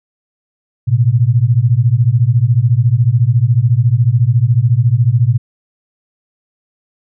sine beating tone pair, 112.4 / 126.4 Hz, A2 / B2, +37 / +41 cents, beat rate 14 Hz, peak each -11 dBFS, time 0.87-5.38 s, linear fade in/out 20 ms, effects none

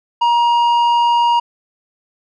sine tone with tanh clipping, 947 Hz, A#5, 27 cents sharp, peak -12 dBFS, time 0.21-1.4 s, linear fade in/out 10 ms, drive 8 dB, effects none

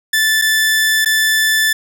sawtooth tone with dropouts, 1755 Hz, A6, 5 cents flat, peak -8 dBFS, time 0.13-1.73 s, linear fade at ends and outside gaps 5 ms, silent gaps 0.416-0.42 / 1.048-1.058 s, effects none

